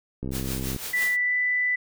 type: click train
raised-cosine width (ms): 3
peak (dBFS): -19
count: 36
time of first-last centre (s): 0.23-0.763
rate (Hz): 65.7
type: noise with tremolo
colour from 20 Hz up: white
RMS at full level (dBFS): -32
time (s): 0.31-1.17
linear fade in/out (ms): 50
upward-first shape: triangle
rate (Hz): 5.9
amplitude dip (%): 70
type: tone with pitch glide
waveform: sine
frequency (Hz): 1975.5 to 1988.1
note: B6 to B6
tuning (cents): 0 to +11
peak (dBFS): -21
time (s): 0.93-1.76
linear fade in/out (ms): 10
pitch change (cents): +11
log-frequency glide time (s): 1.23-1.34
effects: none